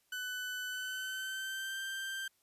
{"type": "tone with pitch glide", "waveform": "30% pulse", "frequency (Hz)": [1500, 1570], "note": ["F#6", "G6"], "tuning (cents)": [23, 2], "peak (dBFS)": -35, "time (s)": [0.12, 2.28], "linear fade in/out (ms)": 5, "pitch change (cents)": 79, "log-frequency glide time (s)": [0.69, 1.8], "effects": ["white hiss -74 dBFS RMS until 2.42 s", "resampled to 32000 Hz"]}